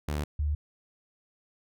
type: tone pair in turn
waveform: sawtooth / sine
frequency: 74.2 / 74.2 Hz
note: D2 / D2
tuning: +18 / +18 cents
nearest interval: unison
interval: 0 cents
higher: neither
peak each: -25 dBFS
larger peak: neither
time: 0.08-0.24 / 0.39-0.55 s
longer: neither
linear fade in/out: 5 ms
effects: none